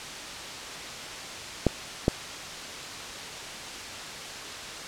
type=clicks; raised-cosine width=2 ms; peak=-6 dBFS; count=2; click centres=1.667 / 2.081 s; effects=white hiss -37 dBFS RMS until 4.87 s + low-pass 6000 Hz 12 dB/octave

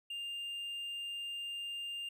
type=tone; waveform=triangle; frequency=2802 Hz; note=F7; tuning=5 cents sharp; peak=-37 dBFS; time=0.1-2.09 s; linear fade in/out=5 ms; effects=none

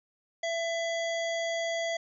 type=harmonic tone; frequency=668 Hz; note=E5; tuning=23 cents sharp; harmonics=1 / 3 / 5 / 7 / 9 / 10; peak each=-30 / -35 / -40 / -46 / -49 / -45 dBFS; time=0.43-1.97 s; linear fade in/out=5 ms; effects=none

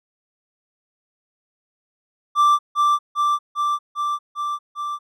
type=tone with echo; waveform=triangle; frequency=1174.7 Hz; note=D6; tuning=in tune; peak=-10 dBFS; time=2.35-2.59 s; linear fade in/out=50 ms; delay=400 ms; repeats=6; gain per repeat=-2 dB; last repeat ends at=4.99 s; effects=none

